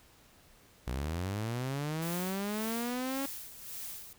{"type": "linear sweep", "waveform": "sawtooth", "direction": "up", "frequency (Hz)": [58.27, 276.9], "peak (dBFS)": -29, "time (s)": [0.87, 3.26], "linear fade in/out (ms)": 5}
{"type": "noise with tremolo", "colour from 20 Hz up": "blue", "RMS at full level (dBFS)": -41, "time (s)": [2.02, 4.13], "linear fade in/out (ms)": 2, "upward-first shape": "sine", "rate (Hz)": 1.8, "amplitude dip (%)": 65}
{"effects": ["pink hiss -61 dBFS RMS until 4.18 s"]}